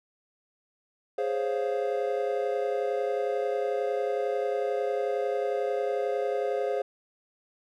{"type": "chord", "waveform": "triangle", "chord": "Db major seventh", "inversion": "second", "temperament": "equal", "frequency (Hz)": [415.3, 523.3, 554.4, 698.5], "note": ["Ab4", "C5", "Db5", "F5"], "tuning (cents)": [0, 0, 0, 0], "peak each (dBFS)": [-28, -28, -33, -32], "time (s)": [1.18, 6.82], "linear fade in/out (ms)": 5, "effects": []}